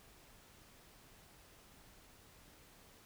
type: silence
effects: pink hiss -62 dBFS RMS until 3.05 s